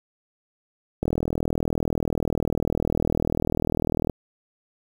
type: click train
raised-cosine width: 2 ms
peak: -10 dBFS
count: 124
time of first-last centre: 1.03-4.097 s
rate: 40.1 Hz
effects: 7-bit